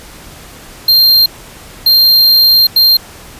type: tone bursts at uneven times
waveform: square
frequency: 4186 Hz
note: C8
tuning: in tune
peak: -5 dBFS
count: 3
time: 0.88-1.26 / 1.86-2.67 / 2.76-2.97 s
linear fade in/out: 5 ms
effects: pink hiss -34 dBFS RMS until 3.39 s + resampled to 32000 Hz